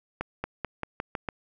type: accelerating click train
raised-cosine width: 0.5 ms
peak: -15 dBFS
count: 7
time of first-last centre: 0.21-1.288 s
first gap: 230 ms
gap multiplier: 0.9
effects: none